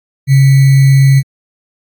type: tone with sample-and-hold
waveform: sine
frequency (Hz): 136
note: C#3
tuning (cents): -33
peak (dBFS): -3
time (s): 0.27-1.23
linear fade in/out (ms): 50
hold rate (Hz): 2100
effects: AAC 64 kbps